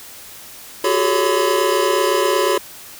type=tone cluster; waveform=square; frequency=362.4 / 390.6 / 428 / 559 / 1008 Hz; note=F#4 / G4 / A4 / C#5 / B5; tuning=-36 / -6 / -48 / +14 / +35 cents; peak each=-22 dBFS; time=0.84-2.58 s; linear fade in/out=5 ms; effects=white hiss -38 dBFS RMS until 2.99 s